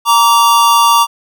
square tone pair together, 932.3 / 1157.7 Hz, A#5 / D6, 0 / -25 cents, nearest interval major third, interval 375 cents, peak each -10 dBFS, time 0.05-1.07 s, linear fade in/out 50 ms, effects none

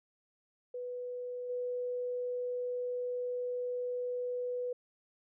sine tone with level steps, 493.9 Hz, B4, in tune, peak -37 / -33 dBFS, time 0.74-4.73 s, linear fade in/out 5 ms, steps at 1.49 s, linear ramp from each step 10 ms, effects none

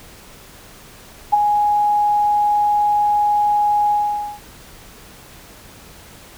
sine tone with ADSR envelope, 830.6 Hz, G#5, in tune, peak -7 dBFS, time 1.32-4.4 s, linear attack 18 ms, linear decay 16 ms, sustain -6 dB, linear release 490 ms, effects pink hiss -42 dBFS RMS until 6.37 s

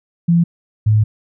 sine tone pair in turn, 170 / 107.38 Hz, F3 / A2, -46 / -42 cents, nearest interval minor sixth, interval 796 cents, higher first, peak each -9 dBFS, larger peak neither, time 0.28-0.44 / 0.86-1.04 s, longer second, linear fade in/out 10 ms, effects none

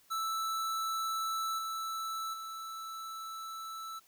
square tone with level steps, 1318.5 Hz, E6, in tune, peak -33 / -36 / -41 dBFS, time 0.1-4 s, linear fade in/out 20 ms, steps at 1.58 / 2.33 s, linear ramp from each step 10 ms, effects white hiss -65 dBFS RMS until 4.07 s

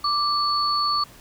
sine tone pair together, 1174.7 / 4438 Hz, D6 / C#8, 0 / +1 cents, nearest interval octave + major seventh, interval 2301 cents, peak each -21 / -24 dBFS, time 0.04-1.04 s, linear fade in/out 5 ms, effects pink hiss -48 dBFS RMS until 1.2 s

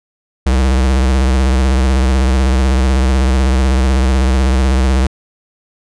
square tone with vibrato, 65.1 Hz, C2, 8 cents flat, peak -10 dBFS, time 0.46-5.07 s, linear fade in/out 5 ms, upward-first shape sine, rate 16 Hz, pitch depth 81 cents each way, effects resampled to 22050 Hz

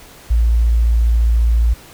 sine tone, 57.3 Hz, A#1, 29 cents flat, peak -10 dBFS, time 0.3-1.74 s, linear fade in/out 10 ms, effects pink hiss -41 dBFS RMS until 1.93 s

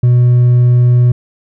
sine tone with hard clipping, 122.7 Hz, B2, 11 cents flat, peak -6 dBFS, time 0.03-1.12 s, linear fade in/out 5 ms, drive 2 dB, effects none

